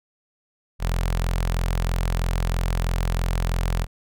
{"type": "tone with notch filter", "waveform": "sawtooth", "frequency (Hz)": 43.08, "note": "F1", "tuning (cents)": -23, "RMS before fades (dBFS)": -23, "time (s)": [0.79, 3.87], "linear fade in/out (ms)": 50, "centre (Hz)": 300, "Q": 0.97, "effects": []}